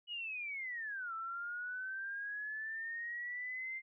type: linear two-way sweep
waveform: sine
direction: down then up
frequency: 2939 to 1318.5 to 2101 Hz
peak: -39 dBFS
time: 0.07-3.82 s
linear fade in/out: 50 ms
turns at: 1.14 s
effects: none